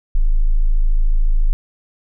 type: tone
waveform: sine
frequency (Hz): 26.94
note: A0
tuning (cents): -36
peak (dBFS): -10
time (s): 0.15-1.53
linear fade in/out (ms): 0
effects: none